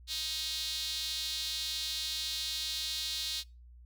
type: tone with high-pass filter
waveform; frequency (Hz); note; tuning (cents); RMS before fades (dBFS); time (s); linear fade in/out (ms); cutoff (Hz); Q
sawtooth; 313.9; D#4; +15; -36; 0.07-3.44; 50; 3900; 4.3
effects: noise-tail reverb RT60 0.3 s tail -25 dB re dry + added 60 Hz sine -51 dBFS peak until 3.85 s